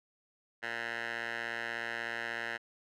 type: tone with band-pass filter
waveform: 10% pulse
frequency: 116.54 Hz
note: A#2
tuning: in tune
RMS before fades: -38 dBFS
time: 0.62-2.58 s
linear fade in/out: 20 ms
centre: 1800 Hz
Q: 2.3
effects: none